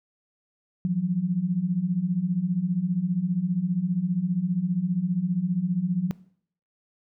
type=beating tone pair; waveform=sine; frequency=168.3 / 183.3 Hz; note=E3 / F#3; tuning=+36 / -16 cents; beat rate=15 Hz; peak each=-28 / -23 dBFS; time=0.85-6.11 s; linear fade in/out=0 ms; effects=noise-tail reverb RT60 0.6 s tail -20 dB re dry